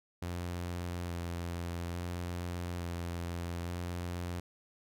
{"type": "tone with vibrato", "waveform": "sawtooth", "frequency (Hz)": 86.9, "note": "F2", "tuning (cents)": -8, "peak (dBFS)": -32, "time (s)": [0.22, 4.4], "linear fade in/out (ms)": 5, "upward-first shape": "square", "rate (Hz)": 0.58, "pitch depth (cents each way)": 16, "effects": []}